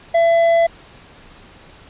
sine tone with tanh clipping, 671 Hz, E5, 31 cents sharp, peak -12 dBFS, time 0.14-0.67 s, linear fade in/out 10 ms, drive 7 dB, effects pink hiss -44 dBFS RMS until 1.89 s + resampled to 8000 Hz

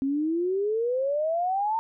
sine exponential sweep, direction up, 265.5 to 913 Hz, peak -23 dBFS, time 0.02-1.79 s, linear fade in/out 0 ms, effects none

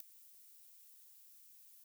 violet noise with ADSR envelope, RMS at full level -39 dBFS, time 0-1.84 s, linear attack 3 ms, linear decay 3 ms, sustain -22 dB, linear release 5 ms, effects none

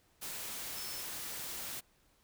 sine tone in noise, 5290 Hz, E8, 5 cents sharp, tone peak -46 dBFS, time 0.75-1.03 s, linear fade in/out 20 ms, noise white, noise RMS -42 dBFS, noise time 0.21-1.81 s, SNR -7 dB, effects pink hiss -70 dBFS RMS until 2.23 s

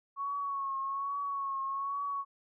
sine tone with vibrato, 1106 Hz, C#6, 4 cents flat, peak -32 dBFS, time 0.16-2.25 s, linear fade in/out 50 ms, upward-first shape triangle, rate 1.2 Hz, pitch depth 45 cents each way, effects none

